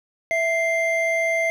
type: tone pair together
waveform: triangle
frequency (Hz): 659.3 / 2093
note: E5 / C7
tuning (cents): 0 / 0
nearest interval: octave + minor sixth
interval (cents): 2000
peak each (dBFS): -20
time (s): 0.31-1.5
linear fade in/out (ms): 0
effects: none